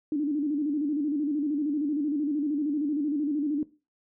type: tone with vibrato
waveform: sine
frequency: 293.7 Hz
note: D4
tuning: in tune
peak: -24 dBFS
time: 0.12-3.63 s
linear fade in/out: 2 ms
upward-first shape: square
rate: 13 Hz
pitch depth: 73 cents each way
effects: noise-tail reverb RT60 0.3 s tail -18 dB re dry